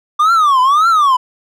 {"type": "tone with vibrato", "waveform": "triangle", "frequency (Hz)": 1174.7, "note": "D6", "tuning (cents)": 0, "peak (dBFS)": -6, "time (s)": [0.19, 1.17], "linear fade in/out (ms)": 10, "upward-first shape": "triangle", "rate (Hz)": 1.8, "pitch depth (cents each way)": 290, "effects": []}